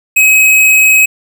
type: tone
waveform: square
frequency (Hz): 2546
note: D#7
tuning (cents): +39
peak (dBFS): -5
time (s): 0.16-1.06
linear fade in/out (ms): 10
effects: none